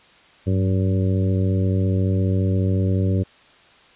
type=harmonic tone with a mistuned harmonic; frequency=94.5 Hz; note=F#2; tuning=37 cents sharp; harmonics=1 / 2 / 3 / 4 / 5 / 6; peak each=-18 / -24 / -28 / -30 / -32 / -34 dBFS; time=0.46-3.24 s; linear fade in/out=20 ms; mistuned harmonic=1; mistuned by=+58 cents; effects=white hiss -51 dBFS RMS until 3.95 s + resampled to 8000 Hz